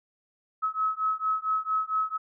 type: beating tone pair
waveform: sine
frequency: 1284 / 1288.4 Hz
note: E6 / E6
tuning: -46 / -40 cents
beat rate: 4.4 Hz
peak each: -28 dBFS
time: 0.62-2.18 s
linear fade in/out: 20 ms
effects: none